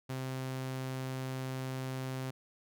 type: tone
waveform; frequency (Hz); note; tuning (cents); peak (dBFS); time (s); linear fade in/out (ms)
sawtooth; 130.81; C3; 0; -32; 0.09-2.31; 10
effects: none